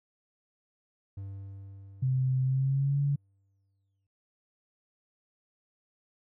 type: tone with exponential decay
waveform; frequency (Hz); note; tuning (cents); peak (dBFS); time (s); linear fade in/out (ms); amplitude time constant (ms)
triangle; 98; G2; 0; -34; 1.17-4.07; 5; 630
type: tone with pitch glide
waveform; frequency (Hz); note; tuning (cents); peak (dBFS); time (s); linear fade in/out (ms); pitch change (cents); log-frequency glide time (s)
sine; 130 to 141.77; C3 to C#3; -11 to +39; -24; 2.02-3.16; 10; +150; 2.43-3
effects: none